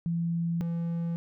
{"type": "tone pair in turn", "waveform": ["sine", "triangle"], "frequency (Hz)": [168.6, 168.6], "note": ["E3", "E3"], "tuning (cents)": [39, 39], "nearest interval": "unison", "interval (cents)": 0, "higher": "neither", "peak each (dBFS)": -26, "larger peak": "neither", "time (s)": [[0.06, 0.61], [0.61, 1.16]], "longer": "neither", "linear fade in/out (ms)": 0, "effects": []}